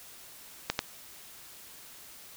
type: clicks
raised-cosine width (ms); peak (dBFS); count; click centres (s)
0.2; -9; 2; 0.7 / 0.791
effects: white hiss -50 dBFS RMS until 2.36 s